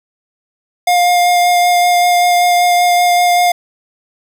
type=tone with vibrato; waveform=square; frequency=708 Hz; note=F5; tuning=23 cents sharp; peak=-9 dBFS; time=0.87-3.52 s; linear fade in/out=5 ms; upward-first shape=sine; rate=5.2 Hz; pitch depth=10 cents each way; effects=8-bit